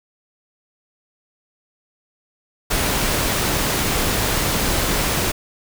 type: noise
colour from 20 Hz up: pink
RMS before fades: -20 dBFS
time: 2.7-5.32 s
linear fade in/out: 10 ms
effects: none